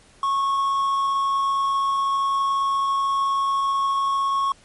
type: tone with quantisation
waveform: triangle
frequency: 1098 Hz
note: C#6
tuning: 17 cents flat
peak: -17 dBFS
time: 0.23-4.52 s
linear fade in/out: 2 ms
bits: 7
effects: pink hiss -53 dBFS RMS until 4.64 s + MP3 48 kbps